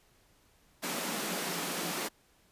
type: high-pass noise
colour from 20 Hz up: pink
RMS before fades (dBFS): -35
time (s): 0.82-2.09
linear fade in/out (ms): 20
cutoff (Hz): 160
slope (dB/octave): 96
effects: pink hiss -66 dBFS RMS until 2.51 s + resampled to 32000 Hz